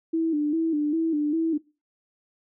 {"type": "tone with vibrato", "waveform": "sine", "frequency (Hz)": 311.1, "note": "D#4", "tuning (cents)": 0, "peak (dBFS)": -21, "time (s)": [0.13, 1.58], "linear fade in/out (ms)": 10, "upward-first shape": "square", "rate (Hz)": 2.5, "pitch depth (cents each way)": 82, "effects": ["noise-tail reverb RT60 0.3 s tail -22 dB re dry"]}